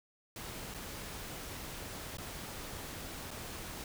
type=noise with dropouts; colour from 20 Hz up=pink; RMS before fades=-44 dBFS; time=0.36-3.84 s; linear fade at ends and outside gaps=2 ms; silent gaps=0.741-0.745 / 2.171-2.183 / 3.307-3.312 s; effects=none